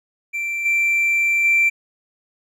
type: tone with level steps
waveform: triangle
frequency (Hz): 2349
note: D7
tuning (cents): 0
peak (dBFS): -20 / -13 / -10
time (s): 0.33-1.7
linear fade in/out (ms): 20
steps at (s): 0.65 / 1.44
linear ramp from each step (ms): 10
effects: tanh soft clip ceiling -9 dBFS